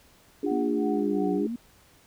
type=chord; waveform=sine; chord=D diminished; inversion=none; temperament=equal with one note detuned; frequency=293.7 / 349.2 / 406.1 Hz; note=D4 / F4 / Ab4; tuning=0 / 0 / -39 cents; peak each=-27 / -31 / -29 dBFS; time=0.43-1.47 s; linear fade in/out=5 ms
type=tone with tremolo; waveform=sine; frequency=740 Hz; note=F#5; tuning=in tune; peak=-33 dBFS; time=0.46-1.46 s; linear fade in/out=10 ms; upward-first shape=sine; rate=2.8 Hz; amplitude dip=95%
type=linear two-way sweep; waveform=sine; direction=down then up; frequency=244.5 to 185 to 244.5 Hz; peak=-29 dBFS; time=0.51-1.56 s; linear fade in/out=5 ms; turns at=1.34 s
effects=pink hiss -58 dBFS RMS until 2.06 s